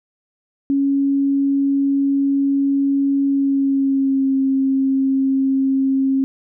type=tone with pitch glide; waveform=sine; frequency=277.2 to 268.5 Hz; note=C#4 to C4; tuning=0 to +45 cents; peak=-14 dBFS; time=0.7-6.24 s; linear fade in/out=0 ms; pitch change=-55 cents; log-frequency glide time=3.27-4.36 s; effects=none